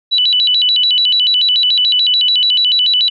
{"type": "tone with vibrato", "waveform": "sine", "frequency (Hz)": 3426, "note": "A7", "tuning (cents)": -47, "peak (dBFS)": -9, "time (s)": [0.11, 3.1], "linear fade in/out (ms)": 20, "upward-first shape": "square", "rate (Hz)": 6.9, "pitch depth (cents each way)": 240, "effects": []}